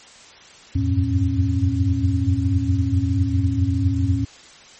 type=tone cluster; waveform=sine; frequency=83.8 / 91.5 / 96 / 113 / 272.7 Hz; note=E2 / F#2 / G2 / A2 / C#4; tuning=+29 / -19 / -36 / +47 / -28 cents; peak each=-23 dBFS; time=0.75-4.25 s; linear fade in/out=10 ms; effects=white hiss -45 dBFS RMS until 4.79 s + MP3 32 kbps